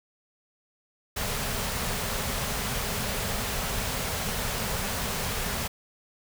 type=band-stop noise; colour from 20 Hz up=pink; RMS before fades=-30 dBFS; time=1.16-5.68 s; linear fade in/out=10 ms; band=260 to 380 Hz; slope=96 dB/octave; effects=none